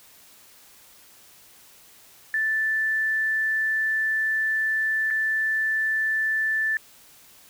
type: tone with dropouts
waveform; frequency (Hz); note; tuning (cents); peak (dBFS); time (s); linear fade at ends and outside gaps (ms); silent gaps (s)
sine; 1760; A6; 0; -21; 2.34-6.77; 1; 5.104-5.108
effects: white hiss -52 dBFS RMS until 7.49 s